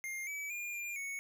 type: tone with pitch steps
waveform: square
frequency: 2117 / 2290 / 2414 / 2399 / 2217 Hz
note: C7 / D7 / D7 / D7 / C#7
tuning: +20 / -44 / +47 / +36 / 0 cents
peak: -39 dBFS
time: 0.04-1.19 s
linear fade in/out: 0 ms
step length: 230 ms
effects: none